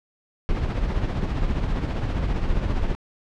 brown noise with tremolo, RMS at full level -21 dBFS, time 0.49-2.95 s, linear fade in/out 0 ms, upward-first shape triangle, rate 15 Hz, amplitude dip 55%, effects low-pass 4000 Hz 12 dB/octave

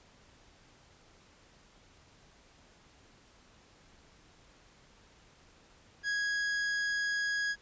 45% pulse tone, 1657 Hz, G#6, 4 cents flat, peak -30 dBFS, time 6.03-7.56 s, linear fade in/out 50 ms, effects pink hiss -61 dBFS RMS until 7.61 s + resampled to 16000 Hz

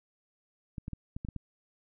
clicks, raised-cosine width 5 ms, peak -25 dBFS, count 7, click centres 0.782 / 0.881 / 0.933 / 1.165 / 1.249 / 1.287 / 1.363 s, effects none

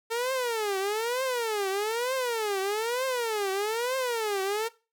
sawtooth tone with vibrato, 449.4 Hz, A4, 37 cents sharp, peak -23 dBFS, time 0.1-4.69 s, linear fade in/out 20 ms, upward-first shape triangle, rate 1.1 Hz, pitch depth 300 cents each way, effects noise-tail reverb RT60 0.3 s tail -19 dB re dry

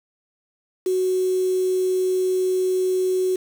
sine tone with quantisation, 371.1 Hz, F#4, 5 cents sharp, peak -18 dBFS, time 0.86-3.36 s, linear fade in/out 5 ms, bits 6, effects none

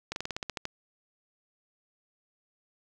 slowing click train, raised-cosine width 0.2 ms, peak -16 dBFS, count 10, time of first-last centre 0.12-0.654 s, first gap 41 ms, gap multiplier 1.09, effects none

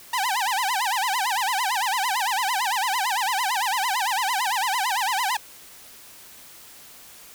sawtooth tone with vibrato, 880 Hz, A5, in tune, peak -18 dBFS, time 0.13-5.37 s, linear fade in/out 5 ms, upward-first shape sine, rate 8.9 Hz, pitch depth 270 cents each way, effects white hiss -46 dBFS RMS until 7.34 s

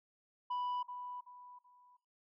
sine tone with echo, 987.8 Hz, B5, in tune, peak -32 dBFS, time 0.5-0.83 s, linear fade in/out 10 ms, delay 380 ms, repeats 3, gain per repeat -10 dB, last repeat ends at 1.97 s, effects noise-tail reverb RT60 0.4 s tail -18 dB re dry + tanh soft clip ceiling -34 dBFS

